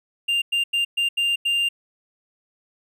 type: tone bursts at uneven times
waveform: triangle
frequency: 2794 Hz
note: F7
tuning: in tune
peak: -17 dBFS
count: 6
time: 0.28-0.42 / 0.52-0.64 / 0.73-0.85 / 0.97-1.09 / 1.17-1.36 / 1.45-1.69 s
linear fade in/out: 10 ms
effects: none